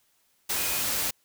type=tone in noise; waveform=sine; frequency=2489 Hz; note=D#7; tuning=in tune; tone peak=-38 dBFS; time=0.56-0.81 s; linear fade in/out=10 ms; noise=white; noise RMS=-28 dBFS; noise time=0.49-1.11 s; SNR=-13 dB; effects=white hiss -68 dBFS RMS until 1.24 s